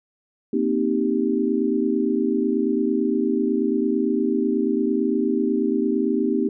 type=chord; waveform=sine; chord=C minor seventh; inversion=third; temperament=equal; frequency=233.1 / 261.6 / 311.1 / 392 Hz; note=Bb3 / C4 / Eb4 / G4; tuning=0 / 0 / 0 / 0 cents; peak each=-24 dBFS; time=0.53-6.49 s; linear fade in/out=5 ms; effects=none